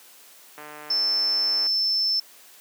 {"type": "click train", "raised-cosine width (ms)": 0.5, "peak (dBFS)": -25, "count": 164, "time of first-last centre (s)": [0.58, 1.667], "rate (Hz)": 150}
{"type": "tone", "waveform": "sine", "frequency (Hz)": 5300, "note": "E8", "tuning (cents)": 9, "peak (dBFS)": -20, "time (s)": [0.9, 2.2], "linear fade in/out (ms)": 5}
{"effects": ["white hiss -50 dBFS RMS until 2.6 s", "high-pass 300 Hz 12 dB/octave"]}